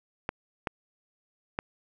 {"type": "clicks", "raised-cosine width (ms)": 0.5, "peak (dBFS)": -14, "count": 3, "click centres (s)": [0.291, 0.672, 1.589], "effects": []}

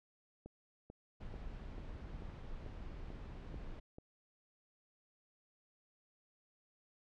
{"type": "click train", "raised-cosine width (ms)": 2, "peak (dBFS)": -37, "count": 9, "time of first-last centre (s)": [0.46, 3.984], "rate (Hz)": 2.27}
{"type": "noise", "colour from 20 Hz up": "brown", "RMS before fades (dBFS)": -47, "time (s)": [1.2, 3.8], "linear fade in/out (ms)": 10}
{"effects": ["low-pass 4000 Hz 12 dB/octave"]}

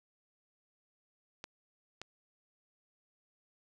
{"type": "clicks", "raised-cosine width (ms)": 0.2, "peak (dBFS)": -25, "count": 2, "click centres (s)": [1.441, 2.016], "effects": []}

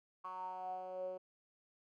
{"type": "tone with band-pass filter sweep", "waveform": "10% pulse", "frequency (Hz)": 185, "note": "F#3", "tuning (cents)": 0, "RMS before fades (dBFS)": -44, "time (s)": [0.24, 1.18], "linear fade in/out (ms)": 10, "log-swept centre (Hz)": [1100, 490], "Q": 8.6, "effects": []}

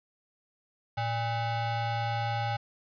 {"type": "ring-modulated tone", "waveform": "square", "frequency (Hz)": 349.2, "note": "F4", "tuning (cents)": 0, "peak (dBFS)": -26, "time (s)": [0.97, 2.57], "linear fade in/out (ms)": 10, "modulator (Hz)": 463, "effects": ["resampled to 11025 Hz", "9-bit"]}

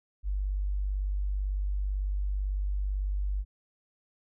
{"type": "tone", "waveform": "sine", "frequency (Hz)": 49, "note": "G1", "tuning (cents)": 0, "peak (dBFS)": -27, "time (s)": [0.23, 3.45], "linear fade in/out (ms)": 50, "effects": []}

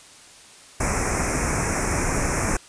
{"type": "band-stop noise", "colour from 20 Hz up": "pink", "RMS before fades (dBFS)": -23, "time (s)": [0.8, 2.57], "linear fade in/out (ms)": 5, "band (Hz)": [2500, 5400], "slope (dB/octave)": 96, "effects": ["white hiss -47 dBFS RMS until 2.68 s", "resampled to 22050 Hz"]}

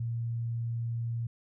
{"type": "tone", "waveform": "sine", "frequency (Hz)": 116.54, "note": "A#2", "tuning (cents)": 0, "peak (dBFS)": -30, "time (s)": [0, 1.27], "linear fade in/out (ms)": 5, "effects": []}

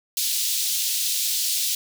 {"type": "high-pass noise", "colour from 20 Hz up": "pink", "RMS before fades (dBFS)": -24, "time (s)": [0.17, 1.75], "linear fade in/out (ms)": 2, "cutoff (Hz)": 3500, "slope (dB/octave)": 24, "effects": []}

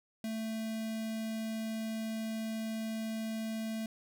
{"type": "tone with notch filter", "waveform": "square", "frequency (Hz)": 221.5, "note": "A3", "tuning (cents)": 12, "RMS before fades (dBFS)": -37, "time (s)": [0.24, 3.86], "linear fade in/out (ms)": 2, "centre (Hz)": 1200, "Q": 1.5, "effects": []}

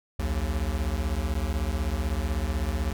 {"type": "beating tone pair", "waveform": "square", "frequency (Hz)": [61.4, 77.4], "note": ["B1", "D#2"], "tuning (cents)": [-9, -9], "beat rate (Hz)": 16, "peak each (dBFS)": -29, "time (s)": [0.19, 2.93], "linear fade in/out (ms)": 5, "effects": []}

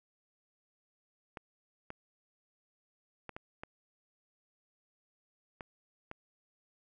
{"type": "clicks", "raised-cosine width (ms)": 0.5, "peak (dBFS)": -27, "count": 7, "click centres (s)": [1.372, 1.904, 3.293, 3.365, 3.635, 5.608, 6.114], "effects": []}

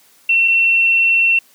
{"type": "tone pair in turn", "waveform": "sine", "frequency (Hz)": [2709, 2709], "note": ["E7", "E7"], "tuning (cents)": [47, 47], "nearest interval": "unison", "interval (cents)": 0, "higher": "neither", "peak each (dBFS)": -10, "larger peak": "neither", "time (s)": [[0.29, 0.48], [0.48, 1.39]], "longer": "second", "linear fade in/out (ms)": 5, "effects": ["white hiss -51 dBFS RMS until 1.54 s", "high-pass 150 Hz 12 dB/octave"]}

